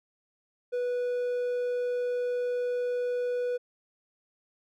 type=tone; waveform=triangle; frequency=491.2 Hz; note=B4; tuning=9 cents flat; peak=-25 dBFS; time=0.72-3.58 s; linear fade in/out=20 ms; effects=none